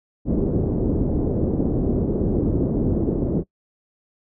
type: low-pass noise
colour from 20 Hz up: white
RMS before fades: -21 dBFS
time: 0.25-3.44 s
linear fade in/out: 50 ms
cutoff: 390 Hz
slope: 24 dB/octave
effects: noise-tail reverb RT60 0.1 s tail -21 dB re dry